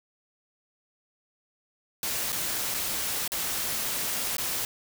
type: noise with dropouts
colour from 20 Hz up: white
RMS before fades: -30 dBFS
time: 2.03-4.65 s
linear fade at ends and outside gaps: 1 ms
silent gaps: 2.321-2.327 / 2.742-2.745 / 3.278-3.319 / 4.368-4.382 s
effects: none